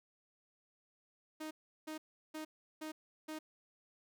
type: tone bursts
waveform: sawtooth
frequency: 311.1 Hz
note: D#4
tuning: in tune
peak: -38 dBFS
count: 5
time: 1.4-3.39 s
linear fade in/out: 10 ms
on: 110 ms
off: 360 ms
effects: none